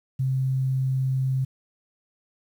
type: tone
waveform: sine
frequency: 131.8 Hz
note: C3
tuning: 13 cents sharp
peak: -21 dBFS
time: 0.19-1.45 s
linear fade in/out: 10 ms
effects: 9-bit